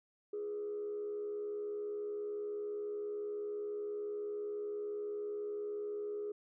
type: tone with frequency modulation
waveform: sine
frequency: 415.3 Hz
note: G#4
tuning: in tune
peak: -36 dBFS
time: 0.33-6.32 s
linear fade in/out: 5 ms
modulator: 74.1 Hz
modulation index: 0.33
effects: tanh soft clip ceiling -33 dBFS